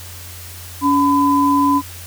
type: tone pair together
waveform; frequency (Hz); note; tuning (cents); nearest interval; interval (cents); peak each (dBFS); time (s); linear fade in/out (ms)
sine; 282.6 / 1007; C#4 / B5; +34 / +33; octave + minor seventh; 2199; -14; 0.81-1.82; 50
effects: added 88 Hz sine -35 dBFS peak until 2.06 s + white hiss -36 dBFS RMS until 2.06 s